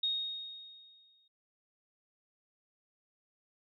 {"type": "tone with exponential decay", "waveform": "sine", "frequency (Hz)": 3729, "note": "A#7", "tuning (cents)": 0, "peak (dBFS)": -28, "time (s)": [0.03, 1.28], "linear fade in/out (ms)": 5, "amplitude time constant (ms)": 270, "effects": []}